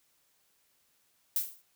violet noise with exponential decay, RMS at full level -26 dBFS, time 1.36-1.62 s, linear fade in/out 1 ms, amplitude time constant 56 ms, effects white hiss -71 dBFS RMS until 1.75 s

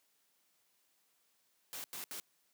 white noise bursts at uneven times, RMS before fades -44 dBFS, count 3, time 1.73-1.84 / 1.93-2.04 / 2.11-2.2 s, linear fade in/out 0 ms, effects white hiss -75 dBFS RMS until 2.53 s + high-pass 150 Hz 12 dB/octave

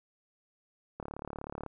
click train, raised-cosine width 1 ms, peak -25 dBFS, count 25, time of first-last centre 1-1.663 s, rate 36.2 Hz, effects none

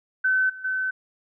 sine tone with level steps, 1523 Hz, F#6, 50 cents sharp, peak -18 / -36 / -23 dBFS, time 0.24-0.91 s, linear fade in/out 10 ms, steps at 0.49 / 0.64 s, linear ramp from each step 10 ms, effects none

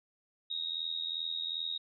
sine tone with amplitude modulation, 3755 Hz, A#7, 12 cents sharp, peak -30 dBFS, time 0.5-1.78 s, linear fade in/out 10 ms, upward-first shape sine, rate 82.6 Hz, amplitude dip 80%, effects none

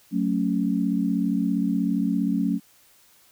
sine chord, F# minor, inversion none, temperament just, 185 / 222 / 277.5 Hz, F#3 / A3 / C#4, 0 / +16 / +2 cents, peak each -25 dBFS, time 0.11-2.6 s, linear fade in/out 50 ms, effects white hiss -57 dBFS RMS until 3.31 s

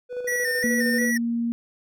triangle tone with tremolo, 493.9 Hz, B4, in tune, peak -24 dBFS, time 0.09-1.12 s, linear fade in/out 50 ms, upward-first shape square, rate 13 Hz, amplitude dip 40%
square tone with vibrato, 1875 Hz, A#6, 10 cents sharp, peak -24 dBFS, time 0.27-1.18 s, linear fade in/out 10 ms, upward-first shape square, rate 2.8 Hz, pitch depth 55 cents each way
sine tone, 233.9 Hz, A#3, 6 cents sharp, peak -22 dBFS, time 0.64-1.52 s, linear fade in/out 0 ms
effects none

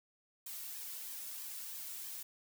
blue noise with flanger, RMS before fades -45 dBFS, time 0.46-2.23 s, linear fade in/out 5 ms, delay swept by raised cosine 1.4 to 2.5 ms, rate 3.1 Hz, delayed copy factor -0.55, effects none

